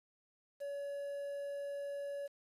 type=tone with quantisation; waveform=triangle; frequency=566 Hz; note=C#5; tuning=36 cents sharp; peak=-37 dBFS; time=0.6-2.28 s; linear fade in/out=20 ms; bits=10; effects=resampled to 32000 Hz